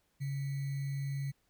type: tone with sample-and-hold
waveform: sine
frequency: 138.59 Hz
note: C#3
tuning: in tune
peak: -33 dBFS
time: 0.2-1.32 s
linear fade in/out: 20 ms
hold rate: 2100 Hz
effects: pink hiss -75 dBFS RMS until 1.49 s